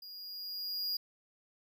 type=tone with level ramp; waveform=square; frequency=4856 Hz; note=D#8; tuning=43 cents flat; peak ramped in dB=-47 to -32 dBFS; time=0.02-0.97 s; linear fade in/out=5 ms; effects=none